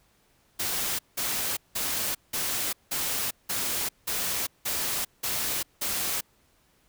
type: noise bursts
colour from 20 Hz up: white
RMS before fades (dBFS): -29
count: 10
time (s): 0.59-6.21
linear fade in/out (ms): 10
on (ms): 400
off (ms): 180
effects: pink hiss -65 dBFS RMS until 6.88 s